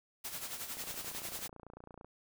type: noise with tremolo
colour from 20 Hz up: white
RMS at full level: -40 dBFS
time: 0.24-1.48 s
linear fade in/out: 10 ms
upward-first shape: sine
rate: 11 Hz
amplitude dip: 60%
type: click train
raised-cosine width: 1 ms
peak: -36 dBFS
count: 38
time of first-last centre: 0.77-2.046 s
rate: 29 Hz
effects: none